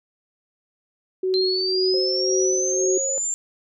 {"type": "tone with tremolo", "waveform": "sine", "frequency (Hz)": 374.1, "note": "F#4", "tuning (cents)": 19, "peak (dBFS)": -18, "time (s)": [1.23, 2.98], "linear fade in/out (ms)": 5, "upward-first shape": "sine", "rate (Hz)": 1.9, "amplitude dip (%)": 55}
{"type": "linear sweep", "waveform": "sine", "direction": "up", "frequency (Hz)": [4102, 7320], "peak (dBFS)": -22, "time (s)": [1.34, 3.34], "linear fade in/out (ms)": 0}
{"type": "tone with pitch glide", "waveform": "sine", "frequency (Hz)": [523.3, 537.1], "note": ["C5", "C5"], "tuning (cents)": [0, 45], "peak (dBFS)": -27, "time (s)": [1.94, 3.18], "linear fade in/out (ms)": 0, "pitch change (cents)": 45, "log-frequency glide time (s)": [2.54, 3.02]}
{"effects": []}